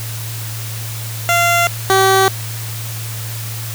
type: tone pair in turn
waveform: 15% pulse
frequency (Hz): 690 / 384.6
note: F5 / G4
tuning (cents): -21 / -33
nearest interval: minor seventh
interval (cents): 1012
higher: first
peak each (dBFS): -5 / -3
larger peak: second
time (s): 1.29-1.67 / 1.9-2.28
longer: neither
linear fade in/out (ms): 0
effects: added 112 Hz sine -24 dBFS peak until 3.74 s + white hiss -29 dBFS RMS until 3.74 s